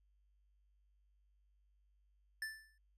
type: tone with exponential decay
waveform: square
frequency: 1760 Hz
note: A6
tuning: in tune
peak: -38 dBFS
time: 2.42-2.78 s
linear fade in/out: 2 ms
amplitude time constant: 77 ms
effects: added 50 Hz sine -70 dBFS peak until 2.97 s + resampled to 32000 Hz